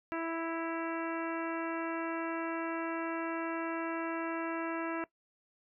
harmonic tone with a mistuned harmonic, 329.6 Hz, E4, in tune, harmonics 1 / 2 / 3 / 4 / 5 / 6 / 7 / 8, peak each -36 / -40 / -43 / -42 / -44 / -49 / -49 / -50 dBFS, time 0.12-5.04 s, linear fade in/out 0 ms, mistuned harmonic 8, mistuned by +54 cents, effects noise-tail reverb RT60 0.1 s tail -19 dB re dry

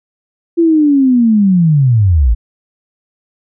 sine linear sweep, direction down, 342.5 to 49.71 Hz, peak -6 dBFS, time 0.57-2.35 s, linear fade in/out 20 ms, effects none

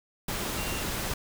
sine tone in noise, 2763 Hz, F7, 19 cents flat, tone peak -39 dBFS, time 0.58-0.82 s, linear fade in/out 5 ms, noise pink, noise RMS -32 dBFS, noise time 0.28-1.14 s, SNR -10 dB, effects none

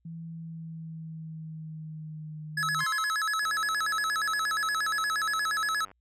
sine tone with pitch glide, 164.81 to 153.77 Hz, E3 to D#3, 0 to -20 cents, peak -37 dBFS, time 0.05-2.84 s, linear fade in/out 5 ms, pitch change -120 cents, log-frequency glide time 0.25-2.41 s
square tone with vibrato, 1480 Hz, F#6, in tune, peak -27 dBFS, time 2.57-5.85 s, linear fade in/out 5 ms, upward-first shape square, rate 8.5 Hz, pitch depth 230 cents each way
sawtooth tone with exponential decay, 1049 Hz, C6, 4 cents sharp, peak -31 dBFS, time 2.79-3.62 s, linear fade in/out 0 ms, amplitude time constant 180 ms
click train, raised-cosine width 0.5 ms, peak -36 dBFS, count 240, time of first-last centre 3.43-5.914 s, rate 96.2 Hz
effects added 60 Hz sine -70 dBFS peak until 6 s + low-pass 10000 Hz 12 dB/octave

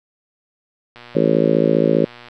click train, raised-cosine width 0.3 ms, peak -23 dBFS, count 160, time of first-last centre 0.96-2.285 s, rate 120 Hz
harmonic tone, 55 Hz, A1, in tune, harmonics 3 / 4 / 5 / 6 / 7 / 8 / 9 / 10, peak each -21 / -21 / -21 / -21 / -21 / -21 / -21 / -21 dBFS, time 1.15-2.05 s, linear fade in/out 5 ms
effects none

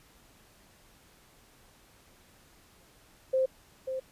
sine tone with echo, 523.3 Hz, C5, in tune, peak -23 dBFS, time 3.33-3.46 s, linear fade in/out 10 ms, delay 540 ms, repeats 1, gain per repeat -8 dB, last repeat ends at 4 s, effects pink hiss -60 dBFS RMS until 4.11 s + resampled to 32000 Hz

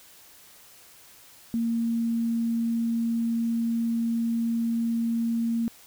sine tone, 230.7 Hz, A#3, 18 cents flat, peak -23 dBFS, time 1.54-5.68 s, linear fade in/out 0 ms, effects white hiss -52 dBFS RMS until 5.86 s

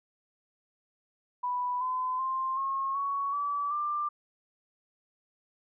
sine tone with pitch steps, 987.8 / 1018.5 / 1050.2 / 1082.8 / 1116.5 / 1151.2 / 1187 Hz, B5 / C6 / C6 / C#6 / C#6 / D6 / D6, 0 / -47 / +6 / -41 / +12 / -35 / +18 cents, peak -28 dBFS, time 1.43-4.09 s, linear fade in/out 10 ms, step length 380 ms, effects none

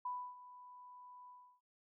sine tone with ADSR envelope, 992 Hz, B5, 7 cents sharp, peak -37 dBFS, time 0.05-1.61 s, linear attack 6 ms, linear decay 290 ms, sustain -16 dB, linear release 330 ms, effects none

